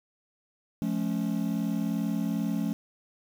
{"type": "chord", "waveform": "triangle", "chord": "F augmented", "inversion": "none", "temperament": "equal with one note detuned", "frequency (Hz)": [174.61, 214.7, 277.2], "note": ["F3", "A3", "C#4"], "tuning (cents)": [0, -42, 0], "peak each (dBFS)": [-29, -27, -30], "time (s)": [0.82, 2.73], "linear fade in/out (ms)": 0, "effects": ["tanh soft clip ceiling -16 dBFS", "8-bit"]}